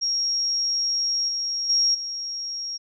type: tone with level steps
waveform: sine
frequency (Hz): 5588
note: F8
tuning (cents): 0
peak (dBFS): -21 / -24 / -17 / -28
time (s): 0.01-2.78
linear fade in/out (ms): 20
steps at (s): 1.28 / 1.69 / 1.94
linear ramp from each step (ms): 10
effects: none